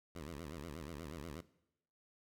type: tone with vibrato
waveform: 10% pulse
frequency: 77.78 Hz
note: D#2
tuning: in tune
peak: -37 dBFS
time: 0.15-1.41 s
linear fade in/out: 5 ms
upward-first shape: sine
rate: 8.3 Hz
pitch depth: 200 cents each way
effects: noise-tail reverb RT60 0.8 s tail -18 dB re dry